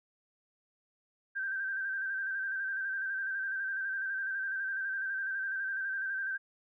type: tone with vibrato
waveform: sine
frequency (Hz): 1568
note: G6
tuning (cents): 0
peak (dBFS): -32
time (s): 1.35-6.38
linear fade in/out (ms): 20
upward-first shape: square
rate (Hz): 12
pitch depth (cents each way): 34
effects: none